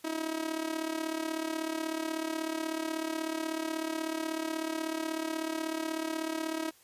sawtooth tone with amplitude modulation, 320 Hz, D#4, 49 cents sharp, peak -25 dBFS, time 0.04-6.71 s, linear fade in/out 10 ms, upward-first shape sine, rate 36.3 Hz, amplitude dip 75%, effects white hiss -61 dBFS RMS until 6.83 s + resampled to 32000 Hz

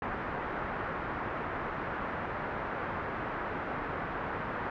white low-pass noise, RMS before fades -36 dBFS, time 0.02-4.7 s, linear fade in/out 2 ms, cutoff 1600 Hz, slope 24 dB/octave, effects none

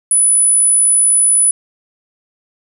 sine tone, 9956 Hz, D#9, in tune, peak -8 dBFS, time 0.11-1.51 s, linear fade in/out 2 ms, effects none

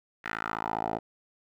10% pulse tone with band-pass filter sweep, 55 Hz, A1, in tune, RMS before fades -33 dBFS, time 0.24-0.99 s, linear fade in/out 10 ms, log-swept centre 1800 to 600 Hz, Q 3, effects none

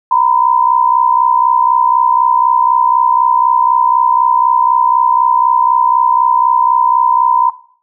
sine tone pair together, 942 / 1006 Hz, A#5 / B5, +18 / +32 cents, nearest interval minor second, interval 114 cents, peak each -10 dBFS, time 0.11-7.5 s, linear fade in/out 5 ms, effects noise-tail reverb RT60 0.5 s tail -18 dB re dry

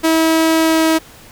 sawtooth tone with pitch glide, 322.8 to 320.9 Hz, E4 to E4, -36 to -46 cents, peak -7 dBFS, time 0.03-0.99 s, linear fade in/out 20 ms, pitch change -10 cents, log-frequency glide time 0.59-0.84 s, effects pink hiss -41 dBFS RMS until 1.31 s

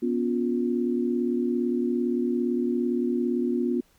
sine tone cluster, 244.7 / 282.3 / 354 Hz, B3 / C#4 / F4, -16 / +32 / +23 cents, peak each -25 / -31 / -27 dBFS, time 0.02-3.81 s, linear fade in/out 10 ms, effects pink hiss -63 dBFS RMS until 3.98 s

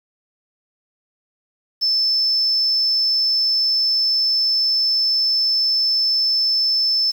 sine tone, 5274 Hz, E8, in tune, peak -15 dBFS, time 1.81-7.12 s, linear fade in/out 20 ms, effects 7-bit

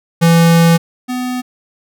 square tone pair in turn, 167.3 / 250.7 Hz, E3 / B3, +26 / +26 cents, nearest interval perfect fifth, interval 700 cents, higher second, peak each -7 / -18 dBFS, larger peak first, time 0.21-0.78 / 1.08-1.42 s, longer first, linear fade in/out 20 ms, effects none

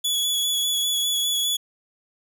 sawtooth tone with vibrato, 3396 Hz, G#7, 38 cents sharp, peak -18 dBFS, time 0.04-1.57 s, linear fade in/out 10 ms, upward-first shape square, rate 5 Hz, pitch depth 14 cents each way, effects none

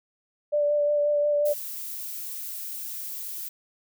sine tone with vibrato, 587.3 Hz, D5, in tune, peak -20 dBFS, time 0.52-1.54 s, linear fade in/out 20 ms, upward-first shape sine, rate 5.6 Hz, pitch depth 15 cents each way
violet noise, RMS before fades -35 dBFS, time 1.45-3.49 s, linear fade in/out 10 ms
effects none

